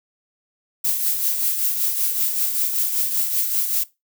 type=noise with tremolo; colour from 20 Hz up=violet; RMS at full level=-19 dBFS; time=0.84-3.84 s; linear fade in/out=10 ms; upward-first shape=triangle; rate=5.2 Hz; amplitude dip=55%; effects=noise-tail reverb RT60 0.2 s tail -18 dB re dry